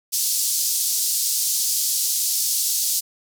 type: band-pass noise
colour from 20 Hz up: pink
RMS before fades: -22 dBFS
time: 0.12-3.01 s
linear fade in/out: 20 ms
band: 4900 to 16000 Hz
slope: 24 dB/octave
effects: none